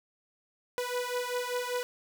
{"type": "beating tone pair", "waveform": "sawtooth", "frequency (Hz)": [490.5, 495.6], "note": ["B4", "B4"], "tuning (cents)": [-12, 6], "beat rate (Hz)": 5.1, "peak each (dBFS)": -30, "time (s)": [0.78, 1.83], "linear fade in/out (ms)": 0, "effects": ["10-bit"]}